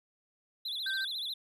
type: tone with vibrato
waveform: triangle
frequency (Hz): 3729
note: A#7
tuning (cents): 0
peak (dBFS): -33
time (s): 0.65-1.34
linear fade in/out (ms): 5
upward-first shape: sine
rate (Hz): 14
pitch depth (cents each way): 180
type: tone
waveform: triangle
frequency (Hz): 1560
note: G6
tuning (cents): -9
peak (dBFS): -31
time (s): 0.86-1.05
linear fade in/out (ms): 5
effects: none